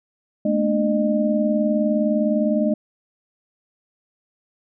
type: tone cluster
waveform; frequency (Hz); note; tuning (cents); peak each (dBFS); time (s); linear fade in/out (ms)
sine; 215.3 / 235.1 / 295.4 / 609; A3 / A#3 / D4 / D#5; -37 / +15 / +10 / -37; -20 / -26 / -24 / -22; 0.45-2.74; 5
effects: none